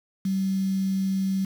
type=tone with quantisation; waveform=sine; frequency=191.9 Hz; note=G3; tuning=37 cents flat; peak=-22 dBFS; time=0.25-1.45 s; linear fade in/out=5 ms; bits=7; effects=none